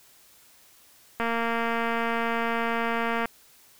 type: click train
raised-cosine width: 0.5 ms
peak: -13 dBFS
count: 476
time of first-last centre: 1.2-3.256 s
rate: 231 Hz
effects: white hiss -56 dBFS RMS until 3.79 s